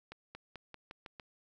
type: accelerating click train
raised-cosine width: 0.3 ms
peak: -30 dBFS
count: 7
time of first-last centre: 0.12-1.198 s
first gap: 230 ms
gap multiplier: 0.9
effects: none